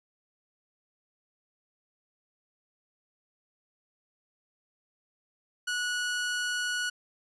sawtooth tone, 1466 Hz, F#6, 16 cents flat, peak -25 dBFS, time 5.67-6.9 s, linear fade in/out 10 ms, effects resampled to 22050 Hz

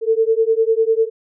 sine beating tone pair, 443.6 / 453.6 Hz, A4 / A#4, +14 / -47 cents, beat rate 10 Hz, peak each -16 dBFS, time 0.01-1.1 s, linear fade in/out 50 ms, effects none

